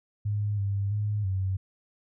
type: tone with pitch steps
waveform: sine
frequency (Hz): 103.7 / 99.6 / 104.5 / 95.1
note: G#2 / G2 / G#2 / F#2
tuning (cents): -2 / +28 / +11 / +48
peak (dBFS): -25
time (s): 0.25-1.57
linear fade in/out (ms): 10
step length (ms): 330
effects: none